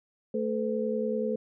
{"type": "tone cluster", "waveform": "sine", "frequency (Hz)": [220.9, 435.7, 506], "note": ["A3", "A4", "B4"], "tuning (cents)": [7, -17, 42], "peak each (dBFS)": -31, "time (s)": [0.34, 1.36], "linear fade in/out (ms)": 5, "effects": []}